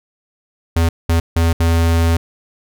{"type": "tone bursts at uneven times", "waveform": "square", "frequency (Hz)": 83.2, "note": "E2", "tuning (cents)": 17, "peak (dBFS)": -12, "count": 4, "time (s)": [[0.76, 0.89], [1.09, 1.2], [1.36, 1.53], [1.6, 2.17]], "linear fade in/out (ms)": 5, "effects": []}